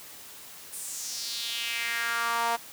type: tone with high-pass filter sweep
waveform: sawtooth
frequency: 233.1 Hz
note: A#3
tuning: in tune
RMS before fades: -31 dBFS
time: 0.72-2.57 s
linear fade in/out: 20 ms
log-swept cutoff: 9700 to 790 Hz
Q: 3
effects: white hiss -46 dBFS RMS until 2.72 s + high-pass 80 Hz 12 dB/octave